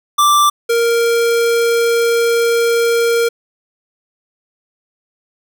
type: tone pair in turn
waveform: square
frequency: 1174.7 / 466.2 Hz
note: D6 / A#4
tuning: 0 / 0 cents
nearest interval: octave + major third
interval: 1600 cents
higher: first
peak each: -9 / -12 dBFS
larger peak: first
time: 0.18-0.5 / 0.69-3.29 s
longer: second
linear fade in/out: 10 ms
effects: none